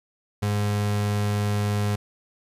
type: tone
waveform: 35% pulse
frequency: 103.3 Hz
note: G#2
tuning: 9 cents flat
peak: -20 dBFS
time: 0.42-1.96 s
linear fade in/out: 10 ms
effects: resampled to 32000 Hz + 10-bit